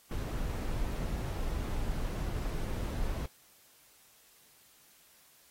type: noise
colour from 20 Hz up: brown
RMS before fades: -34 dBFS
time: 0.11-3.26 s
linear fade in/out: 2 ms
effects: white hiss -62 dBFS RMS until 5.5 s + AAC 48 kbps